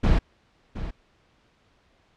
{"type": "noise with echo", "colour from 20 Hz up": "brown", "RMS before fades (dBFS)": -18, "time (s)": [0.03, 0.19], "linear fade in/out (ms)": 10, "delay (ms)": 720, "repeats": 1, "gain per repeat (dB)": -13, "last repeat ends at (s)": 0.91, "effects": ["pink hiss -63 dBFS RMS until 2.16 s", "low-pass 4000 Hz 12 dB/octave"]}